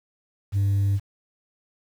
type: tone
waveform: sine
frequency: 99.4 Hz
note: G2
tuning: 25 cents sharp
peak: -16 dBFS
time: 0.52-1 s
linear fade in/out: 50 ms
effects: tanh soft clip ceiling -18 dBFS + 8-bit